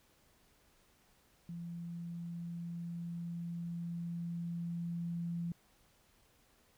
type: tone with level ramp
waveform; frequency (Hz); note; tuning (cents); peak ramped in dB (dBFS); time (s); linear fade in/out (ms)
sine; 170.5; F3; -41; -41 to -35; 1.49-5.52; 2
effects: pink hiss -69 dBFS RMS until 6.77 s